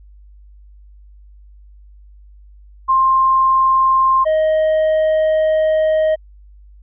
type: tone pair in turn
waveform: sine / triangle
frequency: 1056 / 626.7 Hz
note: C6 / D#5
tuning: +16 / +12 cents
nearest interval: major sixth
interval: 904 cents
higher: first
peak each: -10 dBFS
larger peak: neither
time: 2.88-4.25 / 4.25-6.16 s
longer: second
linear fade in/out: 20 ms
effects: added 50 Hz sine -40 dBFS peak until 6.82 s + resampled to 8000 Hz